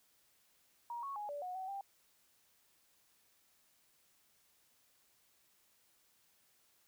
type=tone with pitch steps; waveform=sine; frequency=947 / 1106 / 832 / 579 / 729 / 755 / 791 Hz; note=A#5 / C#6 / G#5 / D5 / F#5 / F#5 / G5; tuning=+27 / -4 / +3 / -25 / -26 / +35 / +15 cents; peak=-40 dBFS; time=0.9-1.81 s; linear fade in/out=2 ms; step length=130 ms; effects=white hiss -72 dBFS RMS until 6.87 s